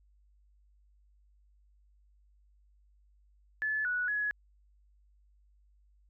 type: tone with pitch steps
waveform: sine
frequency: 1728 / 1471 / 1686 Hz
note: A6 / F#6 / G#6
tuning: -32 / -11 / +26 cents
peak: -29 dBFS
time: 3.62-4.31 s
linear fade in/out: 0 ms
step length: 230 ms
effects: added 50 Hz sine -62 dBFS peak until 6.09 s